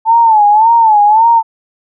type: tone with vibrato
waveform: sine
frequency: 876 Hz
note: A5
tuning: 8 cents flat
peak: -4 dBFS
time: 0.05-1.43 s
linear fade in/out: 50 ms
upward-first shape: sine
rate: 1.8 Hz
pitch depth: 110 cents each way
effects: none